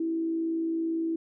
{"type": "tone with frequency modulation", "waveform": "sine", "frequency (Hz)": 327.9, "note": "E4", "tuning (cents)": -9, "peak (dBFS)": -26, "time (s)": [0, 1.16], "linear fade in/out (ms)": 5, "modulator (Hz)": 57.6, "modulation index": 0.22, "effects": []}